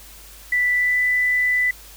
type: tone with pitch glide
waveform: sine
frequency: 1975.5 to 1990.4 Hz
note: B6 to B6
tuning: 0 to +13 cents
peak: -16 dBFS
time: 0.52-1.71 s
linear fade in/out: 5 ms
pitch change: +13 cents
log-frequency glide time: 0.72-1.01 s
effects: added 50 Hz sine -45 dBFS peak until 1.96 s + white hiss -44 dBFS RMS until 1.96 s